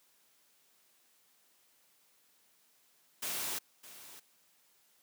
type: noise with echo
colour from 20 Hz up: white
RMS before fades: -37 dBFS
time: 3.22-3.59 s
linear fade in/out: 10 ms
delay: 610 ms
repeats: 1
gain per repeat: -15 dB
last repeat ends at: 4.2 s
effects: white hiss -69 dBFS RMS until 5.02 s + high-pass 150 Hz 12 dB/octave